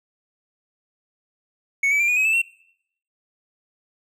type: tone with pitch steps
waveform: triangle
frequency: 2217 / 2294 / 2373 / 2456 / 2541 / 2629 / 2720 Hz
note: C#7 / D7 / D7 / D#7 / D#7 / E7 / F7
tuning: 0 / -41 / +17 / -23 / +36 / -5 / -46 cents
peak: -15 dBFS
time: 1.83-2.418 s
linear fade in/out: 5 ms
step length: 84 ms
effects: noise-tail reverb RT60 0.7 s tail -22 dB re dry